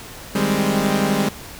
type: chord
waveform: sawtooth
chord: Ab major seventh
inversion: second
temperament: equal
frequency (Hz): 155.56 / 196 / 207.7 / 261.6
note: Eb3 / G3 / Ab3 / C4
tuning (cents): 0 / 0 / 0 / 0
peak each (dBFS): -22 / -17 / -17 / -21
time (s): 0.35-1.29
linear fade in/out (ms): 5
effects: pink hiss -37 dBFS RMS until 1.59 s